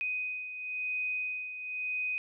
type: beating tone pair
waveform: sine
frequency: 2500 / 2500.97 Hz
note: D#7 / D#7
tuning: +8 / +8 cents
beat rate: 0.97 Hz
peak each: -33 / -40 dBFS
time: 0.01-2.18 s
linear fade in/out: 0 ms
effects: none